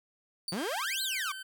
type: tone with exponential decay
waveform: 35% pulse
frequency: 4583 Hz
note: D8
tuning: 43 cents flat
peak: -29 dBFS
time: 0.48-0.65 s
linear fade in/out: 2 ms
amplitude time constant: 35 ms
type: exponential two-way sweep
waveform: sawtooth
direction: up then down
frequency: 161.6 to 4346 to 1086 Hz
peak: -28 dBFS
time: 0.52-1.32 s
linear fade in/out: 5 ms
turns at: 1.02 s
type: tone with pitch glide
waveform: 25% pulse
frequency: 1598 to 1539.1 Hz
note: G6 to G6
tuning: +33 to -32 cents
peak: -36 dBFS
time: 0.57-1.43 s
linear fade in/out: 10 ms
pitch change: -65 cents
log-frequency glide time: 0.69-1.19 s
effects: none